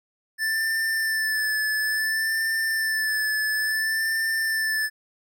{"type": "tone with vibrato", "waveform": "square", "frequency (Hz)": 1760, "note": "A6", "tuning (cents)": 0, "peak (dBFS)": -23, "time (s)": [0.38, 4.9], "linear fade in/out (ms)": 50, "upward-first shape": "sine", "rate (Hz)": 0.58, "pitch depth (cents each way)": 29, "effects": []}